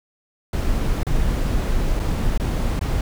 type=noise with dropouts; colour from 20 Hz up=brown; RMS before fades=-20 dBFS; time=0.53-3.01 s; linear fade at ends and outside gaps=2 ms; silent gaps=1.032-1.067 / 1.994-1.998 / 2.377-2.398 / 2.793-2.811 s; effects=none